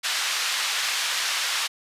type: band-pass noise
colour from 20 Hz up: white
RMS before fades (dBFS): -26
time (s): 0.03-1.68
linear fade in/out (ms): 20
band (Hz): 1200 to 4800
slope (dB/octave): 12
effects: resampled to 32000 Hz